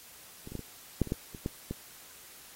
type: clicks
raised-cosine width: 3 ms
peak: -30 / -30 / -23 / -27 / -12 / -28 / -16 / -30 / -18 / -21 dBFS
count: 10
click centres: 0.474 / 0.52 / 0.553 / 0.593 / 1.017 / 1.073 / 1.121 / 1.348 / 1.461 / 1.71 s
effects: white hiss -52 dBFS RMS until 2.55 s + AAC 48 kbps